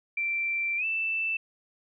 sine tone with pitch glide, 2349 to 2652 Hz, D7 to E7, 0 to +10 cents, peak -26 dBFS, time 0.17-1.37 s, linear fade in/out 5 ms, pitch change +210 cents, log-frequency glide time 0.77-0.85 s, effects none

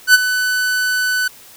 45% pulse tone with ADSR envelope, 1500 Hz, F#6, 23 cents sharp, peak -3 dBFS, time 0.07-1.28 s, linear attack 72 ms, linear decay 26 ms, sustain -12 dB, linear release 6 ms, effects white hiss -42 dBFS RMS until 1.56 s

